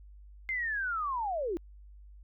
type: linear sweep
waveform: sine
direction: down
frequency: 2116 to 313 Hz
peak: -30 dBFS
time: 0.49-1.57 s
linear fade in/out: 0 ms
effects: added 50 Hz sine -49 dBFS peak until 2.23 s